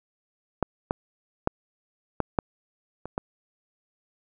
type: clicks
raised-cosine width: 1 ms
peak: -8 / -10 / -7 / -9 / -7 / -21 / -13 dBFS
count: 7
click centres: 0.627 / 0.909 / 1.474 / 2.203 / 2.388 / 3.056 / 3.179 s
effects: none